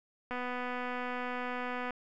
click train, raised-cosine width 0.5 ms, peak -23 dBFS, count 397, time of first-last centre 0.31-1.907 s, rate 248 Hz, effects none

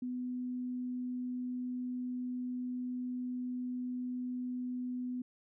sine tone, 249.6 Hz, B3, 19 cents sharp, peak -35 dBFS, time 0.02-5.22 s, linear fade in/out 5 ms, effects none

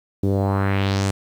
sawtooth tone with low-pass filter sweep, 98 Hz, G2, in tune, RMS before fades -20 dBFS, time 0.23-1.11 s, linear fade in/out 5 ms, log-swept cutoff 340 to 9000 Hz, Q 2.2, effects 8-bit

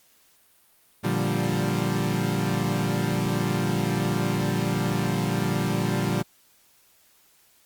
30% pulse chord, G minor seventh, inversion first, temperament equal, 116.54 / 146.83 / 174.61 / 196 Hz, Bb2 / D3 / F3 / G3, 0 / 0 / 0 / 0 cents, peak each -26 dBFS, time 1.03-6.23 s, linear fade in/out 20 ms, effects white hiss -60 dBFS RMS until 7.65 s + Opus 48 kbps

